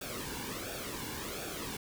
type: noise with flanger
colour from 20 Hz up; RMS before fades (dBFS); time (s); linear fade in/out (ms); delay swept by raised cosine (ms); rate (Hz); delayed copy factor
pink; -40; 0.01-1.77; 5; 0.98 to 1.61; 1.4; -0.65
effects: none